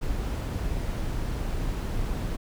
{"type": "noise", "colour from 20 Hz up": "brown", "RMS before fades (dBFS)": -29, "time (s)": [0.01, 2.37], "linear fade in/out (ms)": 20, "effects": []}